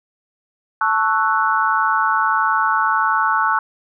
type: chord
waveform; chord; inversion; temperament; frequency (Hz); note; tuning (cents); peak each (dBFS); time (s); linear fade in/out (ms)
sine; F# minor seventh; first; equal; 880 / 1108.7 / 1318.5 / 1480; A5 / C#6 / E6 / F#6; 0 / 0 / 0 / 0; -20; 0.81-3.59; 2
effects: none

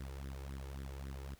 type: tone with flanger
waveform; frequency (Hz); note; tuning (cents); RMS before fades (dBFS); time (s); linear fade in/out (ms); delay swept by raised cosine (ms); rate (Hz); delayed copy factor
sawtooth; 67.8; C#2; -38; -45; 0-1.35; 5; 0.54 to 2.34; 3.7; +0.9
effects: pink hiss -65 dBFS RMS until 1.39 s

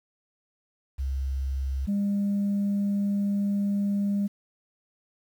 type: tone pair in turn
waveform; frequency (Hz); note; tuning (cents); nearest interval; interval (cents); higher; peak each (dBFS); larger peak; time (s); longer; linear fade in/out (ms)
sine; 67.2 / 201.4; C2 / G3; +47 / +47; octave + perfect fifth; 1900; second; -25 / -21; second; 0.98-1.87 / 1.87-4.28; second; 20
effects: tanh soft clip ceiling -21 dBFS + 9-bit

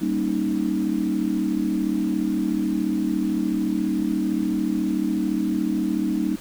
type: chord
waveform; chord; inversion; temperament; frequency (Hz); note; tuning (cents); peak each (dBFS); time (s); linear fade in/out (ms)
sine; Eb dominant seventh; first; equal; 196 / 233.1 / 277.2 / 311.1; G3 / Bb3 / Db4 / Eb4; 0 / 0 / 0 / 0; -26 / -27 / -28 / -24; 0.01-6.36; 10
effects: pink hiss -43 dBFS RMS until 6.4 s

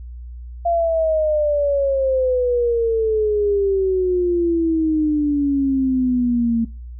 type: exponential sweep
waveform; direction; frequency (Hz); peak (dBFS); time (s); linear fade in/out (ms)
sine; down; 690 to 227; -15; 0.65-6.65; 10
effects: noise-tail reverb RT60 0.4 s tail -25 dB re dry + added 60 Hz sine -31 dBFS peak until 6.99 s

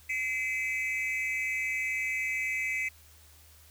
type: tone cluster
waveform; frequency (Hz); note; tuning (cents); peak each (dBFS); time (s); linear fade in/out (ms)
triangle; 2052 / 2301 / 2570; C7 / D7 / E7; -34 / -36 / -45; -30 / -33 / -34; 0.09-2.89; 10
effects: added 77 Hz sine -57 dBFS peak until 3.7 s + white hiss -58 dBFS RMS until 3.7 s

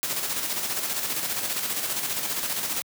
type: noise with tremolo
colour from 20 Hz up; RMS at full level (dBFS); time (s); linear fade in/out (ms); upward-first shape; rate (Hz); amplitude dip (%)
white; -27; 0.03-2.82; 0; square; 15; 40
effects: high-pass 100 Hz 12 dB/octave

